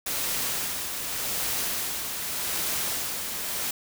white noise with tremolo, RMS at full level -28 dBFS, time 0.06-3.71 s, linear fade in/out 5 ms, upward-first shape sine, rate 0.85 Hz, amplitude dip 40%, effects none

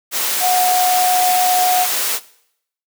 sine tone in noise, 730 Hz, F#5, 24 cents flat, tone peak -13 dBFS, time 0.4-1.87 s, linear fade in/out 50 ms, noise white, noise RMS -19 dBFS, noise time 0.11-2.2 s, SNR +3 dB, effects noise-tail reverb RT60 0.7 s tail -19 dB re dry + high-pass 400 Hz 12 dB/octave

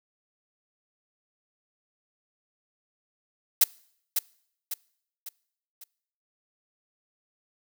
blue noise with echo, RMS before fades -17 dBFS, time 3.61-3.64 s, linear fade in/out 5 ms, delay 550 ms, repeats 4, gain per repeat -7 dB, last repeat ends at 5.84 s, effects noise-tail reverb RT60 0.7 s tail -25 dB re dry

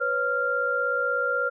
sine tone cluster, 496.6 / 553 / 1391 Hz, B4 / C#5 / F6, +9 / -4 / -7 cents, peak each -29 / -30 / -24 dBFS, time 0-1.5 s, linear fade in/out 20 ms, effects none

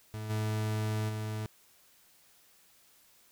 40% pulse tone with level steps, 108 Hz, A2, 32 cents flat, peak -36 / -29 / -33 dBFS, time 0.14-1.46 s, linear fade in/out 0 ms, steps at 0.29 / 1.08 s, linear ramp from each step 20 ms, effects white hiss -63 dBFS RMS until 3.31 s

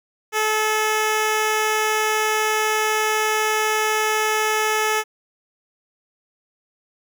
10% pulse tone, 432 Hz, A4, 32 cents flat, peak -10 dBFS, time 0.32-5.04 s, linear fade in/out 50 ms, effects none

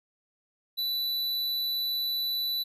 square tone, 3971 Hz, B7, 9 cents sharp, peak -28 dBFS, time 0.77-2.64 s, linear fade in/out 20 ms, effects resampled to 32000 Hz

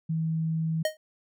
sine tone, 161.1 Hz, E3, 39 cents flat, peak -25 dBFS, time 0.09-0.83 s, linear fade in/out 10 ms
square tone with exponential decay, 622.3 Hz, D#5, in tune, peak -21 dBFS, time 0.85-0.97 s, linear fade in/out 2 ms, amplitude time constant 26 ms
effects none

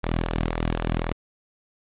sawtooth tone with flanger, 40.97 Hz, E1, 10 cents flat, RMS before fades -26 dBFS, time 0.03-1.13 s, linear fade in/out 10 ms, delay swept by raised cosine 0.29 to 2.29 ms, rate 3.9 Hz, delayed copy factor -0.55, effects resampled to 8000 Hz + 8-bit

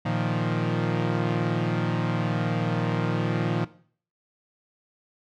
sawtooth chord, Bb suspended fourth, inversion none, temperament equal, 116.54 / 155.56 / 174.61 Hz, Bb2 / Eb3 / F3, 0 / 0 / 0 cents, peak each -24 dBFS, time 0.05-3.65 s, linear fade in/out 10 ms, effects noise-tail reverb RT60 0.5 s tail -17 dB re dry + low-pass 3000 Hz 12 dB/octave

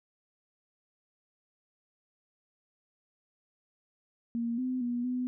sine tone with pitch steps, 233.8 / 255.2 / 241.6 / 250.7 Hz, A#3 / C4 / B3 / B3, +5 / -43 / -38 / +26 cents, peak -29 dBFS, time 4.35-5.27 s, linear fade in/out 0 ms, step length 230 ms, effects none

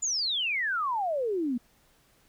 sine exponential sweep, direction down, 7190 to 230 Hz, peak -26 dBFS, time 0.02-1.58 s, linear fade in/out 10 ms, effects pink hiss -64 dBFS RMS until 2.28 s

